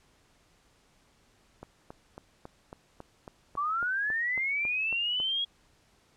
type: click train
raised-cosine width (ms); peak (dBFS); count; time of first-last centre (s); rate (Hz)
1; -28; 14; 1.63-5.201; 3.64
type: linear sweep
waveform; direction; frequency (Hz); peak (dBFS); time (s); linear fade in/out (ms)
sine; up; 1118 to 3322; -27; 3.57-5.45; 10
effects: pink hiss -65 dBFS RMS until 6.16 s + low-pass 9000 Hz 12 dB/octave